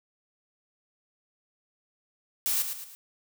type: noise with echo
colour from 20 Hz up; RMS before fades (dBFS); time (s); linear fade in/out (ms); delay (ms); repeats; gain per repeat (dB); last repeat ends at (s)
blue; -27; 2.46-2.62; 0; 110; 3; -7; 2.95
effects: none